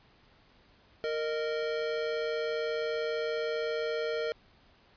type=tone pair together; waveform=square; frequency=463 / 618 Hz; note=A#4 / D#5; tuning=-12 / -12 cents; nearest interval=perfect fourth; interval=500 cents; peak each=-32 / -36 dBFS; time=1.04-4.32 s; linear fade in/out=0 ms; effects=pink hiss -62 dBFS RMS until 4.96 s + resampled to 11025 Hz